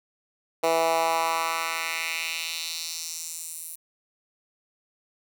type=tone with high-pass filter sweep; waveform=10% pulse; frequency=164.2 Hz; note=E3; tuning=6 cents flat; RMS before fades=-28 dBFS; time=0.63-3.76 s; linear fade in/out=10 ms; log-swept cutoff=520 to 11000 Hz; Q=1.9; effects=none